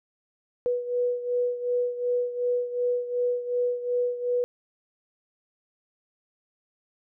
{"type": "beating tone pair", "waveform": "sine", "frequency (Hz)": [489.1, 491.8], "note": ["B4", "B4"], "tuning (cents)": [-17, -7], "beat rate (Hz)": 2.7, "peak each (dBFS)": [-25, -30], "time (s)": [0.66, 4.44], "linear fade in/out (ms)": 0, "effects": []}